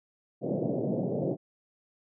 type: band-pass noise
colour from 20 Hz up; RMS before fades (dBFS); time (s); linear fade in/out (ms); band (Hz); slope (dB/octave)
pink; -30; 0.41-1.37; 50; 130 to 640; 48
effects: none